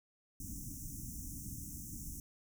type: band-stop noise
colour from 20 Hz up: pink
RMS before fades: -45 dBFS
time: 0.4-2.2 s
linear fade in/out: 2 ms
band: 310 to 5700 Hz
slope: 96 dB/octave
effects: none